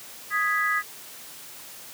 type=chord; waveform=sine; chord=G# minor; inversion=second; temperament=equal; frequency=1244.5 / 1661.2 / 1975.5 Hz; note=D#6 / G#6 / B6; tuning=0 / 0 / 0 cents; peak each=-26 dBFS; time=0.3-0.83 s; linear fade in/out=50 ms; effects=white hiss -43 dBFS RMS until 1.93 s + high-pass 100 Hz 12 dB/octave